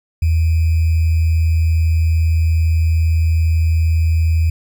sine tone with sample-and-hold, 81.2 Hz, E2, 26 cents flat, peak -11 dBFS, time 0.22-4.5 s, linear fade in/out 5 ms, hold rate 2450 Hz, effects none

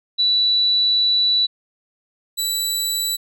sine / 20% pulse tone pair in turn, 3951 / 3951 Hz, B7 / B7, 0 / 0 cents, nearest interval unison, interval 0 cents, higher neither, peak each -14 dBFS, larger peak neither, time 0.18-1.47 / 2.37-3.17 s, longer first, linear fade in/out 20 ms, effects none

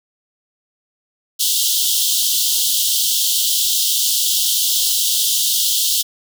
pink high-pass noise, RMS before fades -17 dBFS, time 1.39-6.03 s, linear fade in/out 20 ms, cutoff 3000 Hz, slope 96 dB/octave, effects none

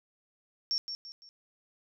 sine tone with echo, 5480 Hz, F8, 34 cents flat, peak -27 dBFS, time 0.71-0.78 s, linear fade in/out 0 ms, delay 170 ms, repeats 3, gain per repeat -8 dB, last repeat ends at 1.29 s, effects none

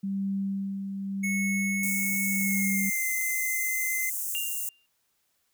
sine tone with tremolo, 195.8 Hz, G3, 2 cents flat, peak -26 dBFS, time 0.03-2.9 s, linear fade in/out 10 ms, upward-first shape sine, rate 0.86 Hz, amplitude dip 45%
square tone with pitch glide, 2199 to 2064 Hz, C#7 to C7, -14 to -24 cents, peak -29 dBFS, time 1.23-4.1 s, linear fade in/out 10 ms, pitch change -110 cents, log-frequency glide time 2.38-3.07 s
white high-pass noise, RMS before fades -32 dBFS, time 1.83-4.69 s, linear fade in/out 2 ms, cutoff 6500 Hz, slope 48 dB/octave
sine tone with exponential decay, 2794 Hz, F7, in tune, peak -28 dBFS, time 4.35-4.86 s, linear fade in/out 0 ms, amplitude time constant 110 ms
effects white hiss -73 dBFS RMS until 5.53 s

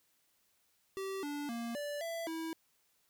square tone with pitch steps, 386.6 / 290.4 / 233.6 / 583 / 667 / 325 Hz, G4 / D4 / A#3 / D5 / E5 / E4, -24 / -19 / +4 / -13 / +20 / -24 cents, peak -38 dBFS, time 0.97-2.53 s, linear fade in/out 0 ms, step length 260 ms, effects white hiss -74 dBFS RMS until 3.09 s

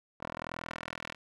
10% pulse tone with band-pass filter sweep, 41.2 Hz, E1, in tune, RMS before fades -42 dBFS, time 0.2-1.15 s, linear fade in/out 10 ms, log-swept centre 950 to 2300 Hz, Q 0.99, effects none

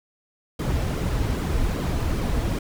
brown noise with flanger, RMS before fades -24 dBFS, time 0.59-2.59 s, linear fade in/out 5 ms, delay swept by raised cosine 1.1 to 5.5 ms, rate 2.5 Hz, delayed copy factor -0.6, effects none

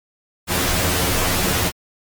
pink noise with comb filter, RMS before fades -19 dBFS, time 0.47-1.72 s, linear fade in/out 50 ms, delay 11 ms, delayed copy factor +0.95, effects MP3 96 kbps

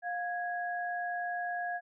sine tone pair together, 707 / 1658.4 Hz, F5 / G#6, +21 / -3 cents, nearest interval octave + minor third, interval 1476 cents, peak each -34 / -37 dBFS, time 0.02-1.81 s, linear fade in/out 50 ms, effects none

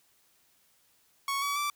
sawtooth tone with pitch steps, 1108.7 / 1137.2 / 1166.5 Hz, C#6 / C#6 / D6, 0 / +44 / -12 cents, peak -25 dBFS, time 1.28-1.7 s, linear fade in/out 2 ms, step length 140 ms, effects white hiss -67 dBFS RMS until 1.75 s

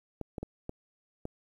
clicks, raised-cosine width 2 ms, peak -23 dBFS, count 5, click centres 0.213 / 0.382 / 0.43 / 0.694 / 1.254 s, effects 10-bit

